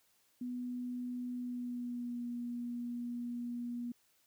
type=tone with pitch glide; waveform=sine; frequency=246.9 to 240.4 Hz; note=B3 to B3; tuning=0 to -46 cents; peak=-37 dBFS; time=0.41-3.92 s; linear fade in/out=5 ms; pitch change=-46 cents; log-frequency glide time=1.35-2.24 s; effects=white hiss -72 dBFS RMS until 4.26 s